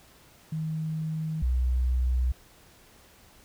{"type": "tone pair in turn", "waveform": "sine", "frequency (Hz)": [157.8, 62.62], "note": ["D#3", "B1"], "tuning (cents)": [25, 25], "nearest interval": "octave + major third", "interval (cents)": 1600, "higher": "first", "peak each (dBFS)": [-28, -22], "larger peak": "second", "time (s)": [[0.52, 1.42], [1.42, 2.32]], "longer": "neither", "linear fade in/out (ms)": 5, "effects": ["pink hiss -56 dBFS RMS until 3.44 s"]}